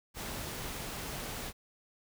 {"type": "noise", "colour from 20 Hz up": "pink", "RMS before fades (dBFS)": -40, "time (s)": [0.14, 1.53], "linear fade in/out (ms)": 50, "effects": []}